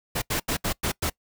pink noise bursts at uneven times, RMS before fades -26 dBFS, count 6, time 0.15-0.22 / 0.3-0.4 / 0.48-0.57 / 0.64-0.73 / 0.83-0.92 / 1.02-1.1 s, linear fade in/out 10 ms, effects noise-tail reverb RT60 0.1 s tail -23 dB re dry

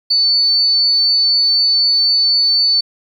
sine tone, 4498 Hz, C#8, 24 cents sharp, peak -10 dBFS, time 0.1-2.81 s, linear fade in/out 10 ms, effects 8-bit

